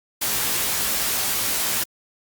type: noise with comb filter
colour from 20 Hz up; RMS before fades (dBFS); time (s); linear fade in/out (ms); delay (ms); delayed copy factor
white; -23; 0.21-1.84; 10; 17; +0.6
effects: Opus 48 kbps